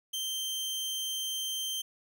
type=tone; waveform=sawtooth; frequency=3136 Hz; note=G7; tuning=in tune; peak=-29 dBFS; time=0.13-1.82 s; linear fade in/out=10 ms; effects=none